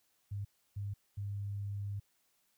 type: tone bursts at uneven times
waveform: sine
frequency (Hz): 100.9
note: G#2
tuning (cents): -49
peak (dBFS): -36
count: 3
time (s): 0.31-0.45 / 0.76-0.94 / 1.17-2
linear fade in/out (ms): 10
effects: white hiss -75 dBFS RMS until 2.57 s